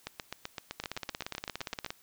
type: two click trains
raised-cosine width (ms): 0.2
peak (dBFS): -19 / -18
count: 15 / 20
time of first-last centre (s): 0.07-1.863 / 0.8-1.905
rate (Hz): 7.81 / 17.2
effects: white hiss -62 dBFS RMS until 2.02 s